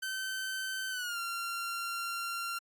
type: tone with pitch glide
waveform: sawtooth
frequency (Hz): 1538 to 1378.1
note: G6 to F6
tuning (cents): -33 to -23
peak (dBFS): -31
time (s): 0.02-2.59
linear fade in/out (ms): 10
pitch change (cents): -190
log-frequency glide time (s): 0.9-1.19
effects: AAC 64 kbps